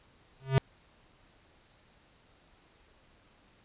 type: tone with exponential growth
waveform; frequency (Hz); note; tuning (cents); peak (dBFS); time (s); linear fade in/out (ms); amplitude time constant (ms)
square; 133.9; C3; +40; -18; 0.4-0.58; 0; 37
effects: pink hiss -63 dBFS RMS until 3.64 s + resampled to 8000 Hz